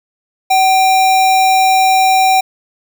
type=tone with sample-and-hold; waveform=sine; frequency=760 Hz; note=F#5; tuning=46 cents sharp; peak=-7 dBFS; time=0.5-2.41 s; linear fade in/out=10 ms; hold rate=3150 Hz; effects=none